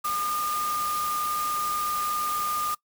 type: tone in noise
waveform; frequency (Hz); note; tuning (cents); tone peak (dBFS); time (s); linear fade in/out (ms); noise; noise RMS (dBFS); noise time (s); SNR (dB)
sine; 1213; D#6; -44; -26; 0.04-2.75; 10; white; -35; 0.04-2.75; +6
effects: noise-tail reverb RT60 0.1 s tail -21 dB re dry